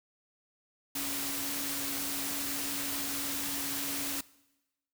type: tone in noise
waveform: sine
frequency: 280 Hz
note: C#4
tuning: 18 cents sharp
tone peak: -41 dBFS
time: 0.95-4.21 s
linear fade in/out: 5 ms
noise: white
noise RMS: -35 dBFS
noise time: 0.95-4.21 s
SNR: -9 dB
effects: noise-tail reverb RT60 1.0 s tail -21 dB re dry